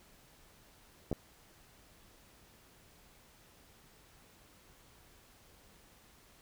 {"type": "clicks", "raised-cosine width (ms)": 2, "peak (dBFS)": -21, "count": 2, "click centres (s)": [1.115, 1.128], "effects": ["pink hiss -62 dBFS RMS until 6.41 s"]}